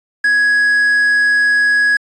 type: tone with quantisation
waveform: triangle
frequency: 1669 Hz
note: G#6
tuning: 8 cents sharp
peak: -8 dBFS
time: 0.24-1.97 s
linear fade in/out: 5 ms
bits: 6
effects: resampled to 22050 Hz